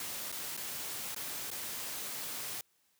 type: noise with dropouts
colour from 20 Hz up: white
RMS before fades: -40 dBFS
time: 0-2.61 s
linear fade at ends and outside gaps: 2 ms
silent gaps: 0.318-0.324 / 0.568-0.574 / 1.147-1.162 / 1.504-1.513 s
effects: white hiss -73 dBFS RMS until 2.99 s + high-pass 80 Hz 12 dB/octave